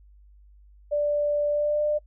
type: tone with pitch glide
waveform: sine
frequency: 587.3 to 597.6 Hz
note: D5 to D5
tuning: 0 to +30 cents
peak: -21 dBFS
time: 0.91-1.99 s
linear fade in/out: 20 ms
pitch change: +30 cents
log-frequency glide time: 1.5-1.82 s
effects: noise-tail reverb RT60 0.1 s tail -23 dB re dry + added 50 Hz sine -50 dBFS peak until 2.06 s